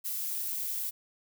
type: noise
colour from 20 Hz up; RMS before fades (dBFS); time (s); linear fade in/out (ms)
violet; -34; 0.04-0.91; 20
effects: none